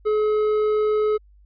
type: tone with hard clipping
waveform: sine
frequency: 426.3 Hz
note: G#4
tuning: 45 cents sharp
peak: -19 dBFS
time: 0.05-1.18 s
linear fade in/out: 20 ms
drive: 6 dB
effects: added 50 Hz sine -49 dBFS peak until 1.45 s + resampled to 11025 Hz